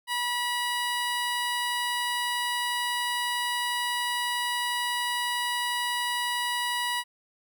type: tone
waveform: 15% pulse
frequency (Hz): 971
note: B5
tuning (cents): -30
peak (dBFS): -20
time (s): 0.07-7.04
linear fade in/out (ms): 50
effects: none